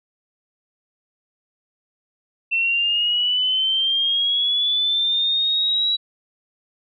sine linear sweep, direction up, 2686 to 3907 Hz, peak -17 dBFS, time 2.51-5.97 s, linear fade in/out 20 ms, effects none

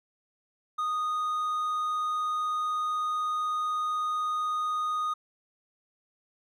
triangle tone, 1238 Hz, D#6, 9 cents flat, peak -25 dBFS, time 0.78-5.14 s, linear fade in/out 10 ms, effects none

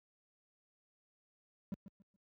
triangle tone with echo, 196 Hz, G3, in tune, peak -34 dBFS, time 1.72-1.74 s, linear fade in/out 0 ms, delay 140 ms, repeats 3, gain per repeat -12 dB, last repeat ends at 2.16 s, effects high-pass 60 Hz 12 dB/octave

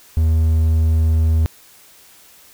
triangle tone, 80 Hz, D#2, 49 cents sharp, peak -10 dBFS, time 0.17-1.46 s, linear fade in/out 0 ms, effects white hiss -47 dBFS RMS until 2.53 s

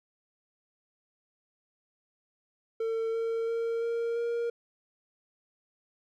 triangle tone with pitch steps, 451.3 / 455.8 / 460.3 / 464.8 / 469.4 Hz, A4 / A#4 / A#4 / A#4 / A#4, +44 / -39 / -22 / -5 / +12 cents, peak -26 dBFS, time 2.8-4.5 s, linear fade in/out 5 ms, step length 340 ms, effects none

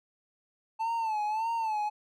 triangle tone with vibrato, 880 Hz, A5, in tune, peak -26 dBFS, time 0.79-1.9 s, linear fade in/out 20 ms, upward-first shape sine, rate 1.7 Hz, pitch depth 86 cents each way, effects none

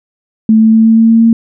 sine tone with pitch steps, 220 / 221.4 / 222.8 / 224.2 / 225.7 / 227.1 / 228.5 Hz, A3 / A3 / A3 / A3 / A3 / A#3 / A#3, 0 / +11 / +22 / +33 / +44 / -45 / -34 cents, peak -3 dBFS, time 0.49-1.33 s, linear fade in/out 2 ms, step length 120 ms, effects none

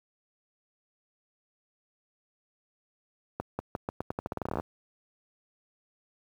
accelerating click train, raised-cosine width 1 ms, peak -17 dBFS, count 19, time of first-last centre 3.4-4.599 s, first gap 190 ms, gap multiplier 0.85, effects high-pass 60 Hz 12 dB/octave + 9-bit

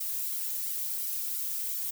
violet noise with flanger, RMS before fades -33 dBFS, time 0-1.91 s, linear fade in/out 10 ms, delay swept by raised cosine 1.1 to 2.7 ms, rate 2.9 Hz, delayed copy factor -1, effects none

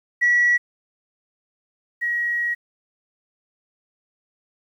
sine tone pair in turn, 1934 / 1903 Hz, B6 / A#6, -37 / +35 cents, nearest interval unison, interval 28 cents, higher first, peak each -13 / -20 dBFS, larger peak first, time 0.21-0.58 / 2.01-2.55 s, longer second, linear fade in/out 20 ms, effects tanh soft clip ceiling -10 dBFS + 9-bit

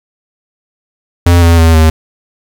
square tone with pitch steps, 86.7 / 84.23 / 81.83 / 79.5 Hz, F2 / E2 / E2 / D#2, -12 / +38 / -12 / +38 cents, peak -4 dBFS, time 1.26-1.9 s, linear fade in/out 5 ms, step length 160 ms, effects 7-bit

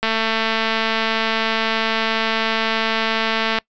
click train, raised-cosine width 0.3 ms, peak -4 dBFS, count 794, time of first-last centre 0.03-3.586 s, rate 223 Hz, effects noise-tail reverb RT60 0.1 s tail -24 dB re dry + resampled to 16000 Hz

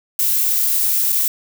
violet noise with dropouts, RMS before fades -17 dBFS, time 0.19-1.28 s, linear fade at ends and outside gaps 1 ms, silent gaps 1.121-1.126 s, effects none

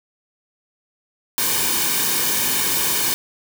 white noise with comb filter, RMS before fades -20 dBFS, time 1.38-3.14 s, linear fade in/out 0 ms, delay 1.5 ms, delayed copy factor -0.65, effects none

